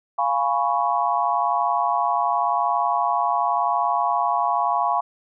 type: chord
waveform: sine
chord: C# dominant seventh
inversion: first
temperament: equal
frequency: 698.5 / 830.6 / 987.8 / 1108.7 Hz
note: E#5 / G#5 / B5 / C#6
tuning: 0 / 0 / 0 / 0 cents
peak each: -24 dBFS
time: 0.18-5.01 s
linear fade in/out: 10 ms
effects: none